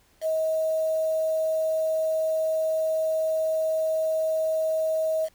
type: tone with quantisation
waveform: sine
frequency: 636 Hz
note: D#5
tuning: 38 cents sharp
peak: -22 dBFS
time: 0.21-5.29 s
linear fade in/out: 50 ms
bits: 7
effects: pink hiss -62 dBFS RMS until 5.34 s